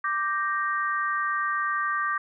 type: chord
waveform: sine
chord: G minor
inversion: second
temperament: equal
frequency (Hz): 1174.7 / 1568 / 1864.7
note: D6 / G6 / Bb6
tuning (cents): 0 / 0 / 0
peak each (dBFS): -26 / -30 / -31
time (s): 0.04-2.18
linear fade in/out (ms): 5
effects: none